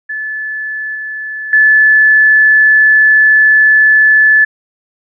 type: tone with level steps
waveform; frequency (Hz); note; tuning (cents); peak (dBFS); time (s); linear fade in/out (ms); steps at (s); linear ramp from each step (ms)
sine; 1733; A6; -27; -17 / -19 / -4; 0.09-4.45; 10; 0.95 / 1.53; 2
effects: none